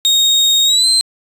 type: tone with pitch glide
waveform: 35% pulse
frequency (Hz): 3729 to 4114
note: A#7 to C8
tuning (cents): 0 to -30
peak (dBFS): -8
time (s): 0.05-1.01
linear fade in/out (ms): 0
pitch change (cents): +170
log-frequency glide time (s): 0.65-0.88
effects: resampled to 32000 Hz